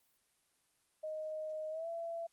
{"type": "tone with pitch glide", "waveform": "sine", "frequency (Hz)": [622.3, 670.8], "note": ["D#5", "E5"], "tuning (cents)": [0, 30], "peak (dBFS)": -38, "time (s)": [1.03, 2.27], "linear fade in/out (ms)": 10, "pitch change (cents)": 130, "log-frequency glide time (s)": [1.7, 1.88], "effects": ["white hiss -75 dBFS RMS until 2.32 s", "Opus 24 kbps"]}